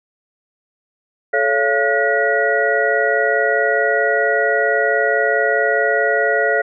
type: tone cluster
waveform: sine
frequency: 434.5 / 559 / 684 / 1447 / 1922 Hz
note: A4 / C#5 / F5 / F#6 / B6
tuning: -22 / +14 / -36 / -39 / -48 cents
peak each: -20 dBFS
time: 1.33-6.62 s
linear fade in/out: 10 ms
effects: none